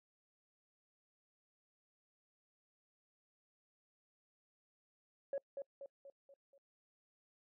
sine tone with echo, 554.4 Hz, C#5, in tune, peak -34 dBFS, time 5.33-5.38 s, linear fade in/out 2 ms, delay 240 ms, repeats 5, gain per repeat -6 dB, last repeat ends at 6.58 s, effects noise-tail reverb RT60 0.1 s tail -26 dB re dry + tanh soft clip ceiling -33 dBFS

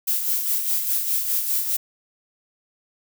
violet noise with tremolo, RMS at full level -21 dBFS, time 0.07-1.77 s, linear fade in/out 10 ms, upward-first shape sine, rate 4.9 Hz, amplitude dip 50%, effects none

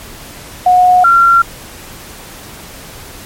sine tone pair in turn, 727 / 1372.4 Hz, F#5 / F6, -31 / -31 cents, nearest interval major seventh, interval 1100 cents, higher second, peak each -4 dBFS, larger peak neither, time 0.66-1.04 / 1.04-1.42 s, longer neither, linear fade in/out 5 ms, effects pink hiss -32 dBFS RMS until 3.25 s + MP3 64 kbps

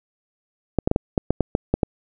clicks, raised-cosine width 2 ms, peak -4 dBFS, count 10, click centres 0.787 / 0.875 / 0.914 / 0.961 / 1.178 / 1.306 / 1.407 / 1.551 / 1.74 / 1.832 s, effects none

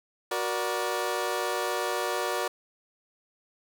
20% pulse chord, Gb augmented, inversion none, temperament equal with one note detuned, 370 / 474.6 / 587.3 Hz, Gb4 / Bb4 / D5, 0 / +31 / 0 cents, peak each -27 dBFS, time 0.31-2.48 s, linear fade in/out 5 ms, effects none

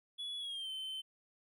triangle tone with pitch glide, 3397 to 3079 Hz, G#7 to G7, +38 to -32 cents, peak -38 dBFS, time 0.18-1.02 s, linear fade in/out 20 ms, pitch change -170 cents, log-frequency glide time 0.39-0.7 s, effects none

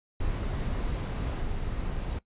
brown noise with level steps, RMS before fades -30 / -32 dBFS, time 0.2-2.19 s, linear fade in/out 5 ms, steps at 1.41 s, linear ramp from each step 20 ms, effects noise-tail reverb RT60 0.1 s tail -18 dB re dry + resampled to 8000 Hz

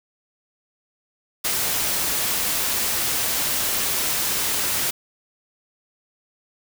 white noise, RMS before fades -23 dBFS, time 1.44-4.91 s, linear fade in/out 10 ms, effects none

